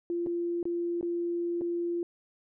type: tone with dropouts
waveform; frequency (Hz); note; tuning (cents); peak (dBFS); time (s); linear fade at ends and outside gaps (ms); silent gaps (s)
sine; 344.5; F4; -24; -28; 0.1-2.03; 1; 0.263-0.269 / 0.629-0.654 / 1.011-1.028 / 1.611-1.617
effects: none